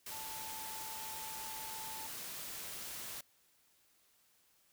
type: tone in noise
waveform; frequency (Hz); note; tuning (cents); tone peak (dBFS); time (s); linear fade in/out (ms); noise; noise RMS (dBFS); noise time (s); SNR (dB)
sine; 880; A5; 0; -48; 0.11-2.07; 5; white; -45; 0.06-3.21; -6
effects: white hiss -71 dBFS RMS until 4.72 s